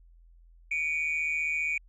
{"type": "tone pair together", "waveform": "sine", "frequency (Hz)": [2273, 2428], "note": ["C#7", "D#7"], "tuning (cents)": [43, -43], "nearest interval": "minor second", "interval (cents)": 114, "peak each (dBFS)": -28, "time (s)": [0.71, 1.78], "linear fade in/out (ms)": 5, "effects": ["tanh soft clip ceiling -23 dBFS", "added 42 Hz sine -53 dBFS peak until 1.88 s"]}